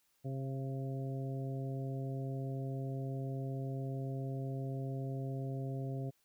harmonic tone with a mistuned harmonic, 133.9 Hz, C3, 40 cents sharp, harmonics 1 / 2 / 3 / 4 / 5, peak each -37 / -45 / -47 / -50 / -50 dBFS, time 0.24-6.11 s, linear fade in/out 20 ms, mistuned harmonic 5, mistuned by +19 cents, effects white hiss -75 dBFS RMS until 6.24 s

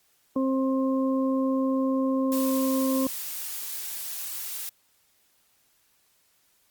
harmonic tone, 265 Hz, C4, 22 cents sharp, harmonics 1 / 2 / 4, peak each -23 / -29 / -35 dBFS, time 0.36-3.07 s, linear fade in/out 2 ms
blue noise, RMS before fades -34 dBFS, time 2.32-4.69 s, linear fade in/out 0 ms
effects white hiss -66 dBFS RMS until 6.7 s + Opus 48 kbps

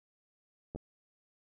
clicks, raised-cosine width 2 ms, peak -28 dBFS, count 2, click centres 0.749 / 0.76 s, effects none

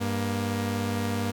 sawtooth tone pair together, 99.2 / 235.9 Hz, G2 / A#3, +21 / +21 cents, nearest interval octave + minor third, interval 1500 cents, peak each -25 dBFS, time 0-1.32 s, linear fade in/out 20 ms, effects none

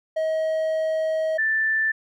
triangle / sine tone pair in turn, 635 / 1766.2 Hz, D#5 / A6, +35 / +6 cents, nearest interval octave + tritone, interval 1771 cents, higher second, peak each -19 dBFS, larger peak neither, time 0.16-1.38 / 1.38-1.92 s, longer first, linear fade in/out 10 ms, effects none

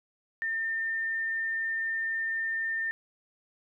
sine tone, 1806 Hz, A6, 45 cents sharp, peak -28 dBFS, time 0.42-2.91 s, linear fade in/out 0 ms, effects none

